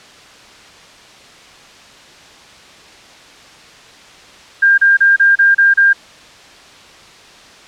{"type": "tone bursts", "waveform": "sine", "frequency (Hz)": 1600, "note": "G6", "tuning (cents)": 35, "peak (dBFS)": -6, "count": 7, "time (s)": [4.62, 5.932], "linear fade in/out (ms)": 10, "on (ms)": 160, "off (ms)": 32, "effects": ["white hiss -40 dBFS RMS until 7.67 s", "low-pass 5000 Hz 12 dB/octave"]}